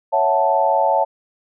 sine chord, F# minor seventh, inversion second, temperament equal, 554.4 / 659.3 / 740 / 880 Hz, C#5 / E5 / F#5 / A5, 0 / 0 / 0 / 0 cents, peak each -20 / -20 / -21 / -17 dBFS, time 0.12-1.05 s, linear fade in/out 20 ms, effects none

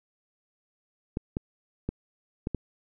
clicks, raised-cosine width 3 ms, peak -16 dBFS, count 5, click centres 1.171 / 1.369 / 1.89 / 2.471 / 2.547 s, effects none

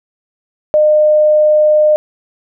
sine tone, 608 Hz, D#5, 40 cents flat, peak -6 dBFS, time 0.74-1.96 s, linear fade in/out 0 ms, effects none

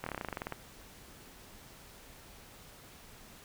slowing click train, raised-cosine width 0.5 ms, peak -21 dBFS, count 14, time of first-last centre 0.04-0.523 s, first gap 24 ms, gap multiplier 1.07, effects pink hiss -54 dBFS RMS until 3.44 s

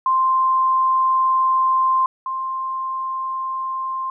sine tone pair in turn, 1046.5 / 1051.7 Hz, C6 / C6, 0 / +9 cents, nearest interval unison, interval 9 cents, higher second, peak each -14 / -22 dBFS, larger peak first, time 0.06-2.06 / 2.26-4.1 s, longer first, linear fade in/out 2 ms, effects none

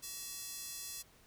square tone with high-pass filter, 377.6 Hz, F#4, 35 cents sharp, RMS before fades -45 dBFS, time 0.02-1.03 s, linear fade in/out 20 ms, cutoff 5700 Hz, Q 0.95, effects pink hiss -64 dBFS RMS until 1.26 s

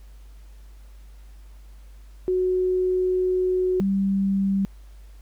sine tone pair in turn, 368.2 / 195.4 Hz, F#4 / G3, -8 / -5 cents, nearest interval major seventh, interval 1097 cents, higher first, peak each -19 dBFS, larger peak neither, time 2.28-3.8 / 3.8-4.65 s, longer first, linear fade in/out 0 ms, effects added 50 Hz sine -42 dBFS peak until 5.21 s + pink hiss -60 dBFS RMS until 5.21 s

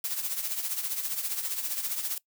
blue noise with tremolo, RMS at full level -29 dBFS, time 0.04-2.18 s, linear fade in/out 2 ms, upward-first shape triangle, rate 15 Hz, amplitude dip 70%, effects noise-tail reverb RT60 0.1 s tail -22 dB re dry

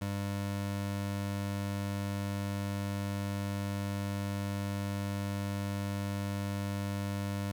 25% pulse tone, 100 Hz, G2, 35 cents sharp, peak -29 dBFS, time 0.01-7.52 s, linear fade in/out 10 ms, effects 11-bit

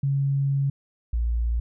sine tone pair in turn, 138.59 / 58 Hz, C#3 / A#1, 0 / -8 cents, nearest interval octave + minor third, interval 1508 cents, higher first, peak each -20 / -21 dBFS, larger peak first, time 0.03-0.7 / 1.13-1.6 s, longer first, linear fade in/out 5 ms, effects none

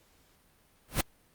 pink noise with exponential growth, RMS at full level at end -20 dBFS, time 0.88-1.01 s, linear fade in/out 5 ms, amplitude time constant 27 ms, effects pink hiss -65 dBFS RMS until 1.34 s + Opus 48 kbps

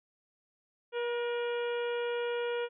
harmonic tone with a mistuned harmonic, 478.1 Hz, A#4, 44 cents sharp, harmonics 1 / 2 / 3 / 4 / 5 / 6 / 7, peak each -31 / -42 / -42 / -48 / -46 / -47 / -51 dBFS, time 0.92-2.69 s, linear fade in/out 50 ms, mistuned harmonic 4, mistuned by -39 cents, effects none

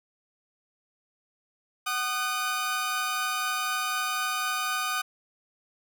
sawtooth tone cluster, 750 / 1228 / 1504 Hz, F#5 / D#6 / F#6, +23 / -23 / +28 cents, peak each -33 / -25 / -29 dBFS, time 1.86-5.02 s, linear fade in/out 10 ms, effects none

